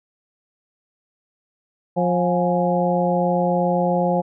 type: harmonic tone with a mistuned harmonic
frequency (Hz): 177.4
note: F3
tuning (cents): +27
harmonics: 1 / 2 / 3 / 4 / 5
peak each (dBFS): -21 / -27 / -21 / -24 / -25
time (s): 1.96-4.22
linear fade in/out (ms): 20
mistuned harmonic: 5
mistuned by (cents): -100
effects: none